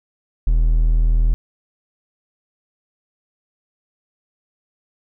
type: tone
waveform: triangle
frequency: 40.33 Hz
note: E1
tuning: 37 cents flat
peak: -10 dBFS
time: 0.47-1.34 s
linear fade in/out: 0 ms
effects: none